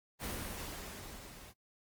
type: noise with level ramp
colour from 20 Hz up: pink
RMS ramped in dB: -38 to -54 dBFS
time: 0.19-1.54 s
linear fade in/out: 50 ms
effects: noise-tail reverb RT60 0.1 s tail -20 dB re dry + Opus 24 kbps